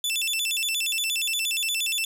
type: tone with vibrato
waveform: sawtooth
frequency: 3046 Hz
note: F#7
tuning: 50 cents sharp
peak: -21 dBFS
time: 0.04-2.05 s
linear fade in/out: 2 ms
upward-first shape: square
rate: 8.5 Hz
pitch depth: 230 cents each way
effects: none